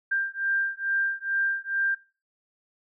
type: beating tone pair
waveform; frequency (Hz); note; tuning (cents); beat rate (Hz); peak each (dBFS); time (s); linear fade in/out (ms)
sine; 1586 / 1588.3; G6 / G6; +20 / +22; 2.3; -28; 0.11-1.95; 10
effects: noise-tail reverb RT60 0.3 s tail -17 dB re dry